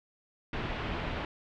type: low-pass noise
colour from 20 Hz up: pink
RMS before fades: -35 dBFS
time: 0.53-1.25 s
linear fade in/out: 2 ms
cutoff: 3200 Hz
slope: 24 dB/octave
effects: none